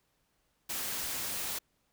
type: noise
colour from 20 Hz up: white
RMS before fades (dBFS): -36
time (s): 0.69-1.59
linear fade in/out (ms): 10
effects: pink hiss -75 dBFS RMS until 1.92 s